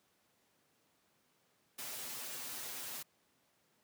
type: noise with comb filter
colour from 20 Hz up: white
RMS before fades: -44 dBFS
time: 1.78-3.03 s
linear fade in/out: 10 ms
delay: 7.9 ms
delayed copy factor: +0.85
effects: pink hiss -74 dBFS RMS until 3.83 s + high-pass 150 Hz 12 dB/octave